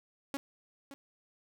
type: tone with echo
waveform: sawtooth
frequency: 277.2 Hz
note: C#4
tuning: in tune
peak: -30 dBFS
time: 0.34-0.37 s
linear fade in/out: 0 ms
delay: 570 ms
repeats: 1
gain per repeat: -12 dB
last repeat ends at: 0.94 s
effects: none